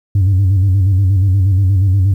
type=tone with vibrato; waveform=sine; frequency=95.8 Hz; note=G2; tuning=39 cents flat; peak=-6 dBFS; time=0.15-2.14 s; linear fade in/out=5 ms; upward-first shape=square; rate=8.4 Hz; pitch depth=68 cents each way; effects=tanh soft clip ceiling -7 dBFS + 8-bit